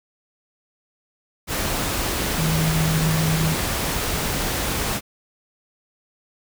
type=tone in noise; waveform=sine; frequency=159.3 Hz; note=D#3; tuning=41 cents sharp; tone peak=-19 dBFS; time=2.36-3.56 s; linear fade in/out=50 ms; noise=pink; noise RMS=-24 dBFS; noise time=1.47-5.01 s; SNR=+2 dB; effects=none